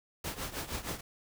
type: noise with tremolo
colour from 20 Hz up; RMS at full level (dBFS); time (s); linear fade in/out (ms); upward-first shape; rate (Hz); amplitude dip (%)
pink; -35; 0.24-1.01; 5; triangle; 6.4; 85
effects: none